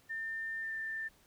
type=tone with pitch glide; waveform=sine; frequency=1800 to 1784.5 Hz; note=A6 to A6; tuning=+39 to +24 cents; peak=-36 dBFS; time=0.09-1.09 s; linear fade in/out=20 ms; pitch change=-15 cents; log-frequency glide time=0.58-0.77 s; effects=pink hiss -66 dBFS RMS until 1.26 s